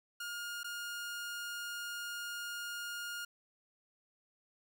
sawtooth tone with dropouts, 1420 Hz, F6, 28 cents sharp, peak -36 dBFS, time 0.2-3.25 s, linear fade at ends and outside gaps 5 ms, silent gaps 0.633-0.643 s, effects none

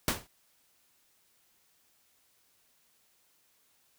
pink noise with exponential decay, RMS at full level -24 dBFS, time 0.08-0.27 s, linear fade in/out 1 ms, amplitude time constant 41 ms, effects white hiss -69 dBFS RMS until 3.98 s

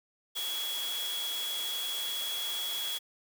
sine tone in noise, 3348 Hz, G#7, 13 cents sharp, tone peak -33 dBFS, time 0.35-2.99 s, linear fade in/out 20 ms, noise white, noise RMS -39 dBFS, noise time 0.35-2.99 s, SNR +3 dB, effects high-pass 400 Hz 12 dB/octave

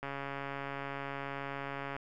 click train, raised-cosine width 0.5 ms, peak -24 dBFS, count 270, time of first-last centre 0.03-1.965 s, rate 139 Hz, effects none

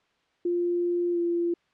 sine tone with pitch glide, 349.2 to 343.4 Hz, F4 to F4, 0 to -29 cents, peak -23 dBFS, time 0.45-1.54 s, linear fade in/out 5 ms, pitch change -29 cents, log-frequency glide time 1.12-1.18 s, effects white hiss -68 dBFS RMS until 1.73 s + low-pass 3000 Hz 12 dB/octave

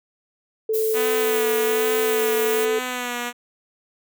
sine tone, 440 Hz, A4, in tune, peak -19 dBFS, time 0.69-2.79 s, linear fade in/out 5 ms
violet noise, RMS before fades -29 dBFS, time 0.73-2.66 s, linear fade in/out 20 ms
5% pulse tone with vibrato, 246.9 Hz, B3, in tune, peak -14 dBFS, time 0.93-3.33 s, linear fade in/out 50 ms, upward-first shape sine, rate 1.2 Hz, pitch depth 39 cents each way
effects none

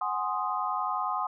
sine chord, Ab dominant seventh, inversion third, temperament equal, 740 / 830.6 / 1046.5 / 1244.5 Hz, Gb5 / Ab5 / C6 / Eb6, 0 / 0 / 0 / 0 cents, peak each -34 / -34 / -32 / -32 dBFS, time 0.01-1.27 s, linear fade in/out 5 ms, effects none

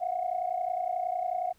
sine tone cluster, 659 / 716 / 747 Hz, E5 / F5 / F#5, -1 / +43 / +16 cents, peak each -35 / -30 / -33 dBFS, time 0-1.53 s, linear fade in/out 20 ms, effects tanh soft clip ceiling -19 dBFS + pink hiss -66 dBFS RMS until 1.58 s

